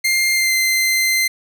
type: tone with pitch glide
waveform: sawtooth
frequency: 2108 to 2075 Hz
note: C7 to C7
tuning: +12 to -15 cents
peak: -11 dBFS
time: 0.04-1.28 s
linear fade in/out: 10 ms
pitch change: -27 cents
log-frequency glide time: 0.34-0.53 s
effects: none